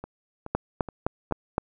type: two click trains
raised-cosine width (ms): 1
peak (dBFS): -9 / -22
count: 5 / 4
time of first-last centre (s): 0.55-1.581 / 0.04-1.311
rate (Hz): 3.88 / 2.36
effects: none